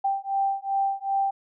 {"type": "beating tone pair", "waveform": "sine", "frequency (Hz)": [784, 786.6], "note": ["G5", "G5"], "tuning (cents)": [0, 6], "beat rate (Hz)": 2.6, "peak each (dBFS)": -26, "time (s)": [0.04, 1.31], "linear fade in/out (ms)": 10, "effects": []}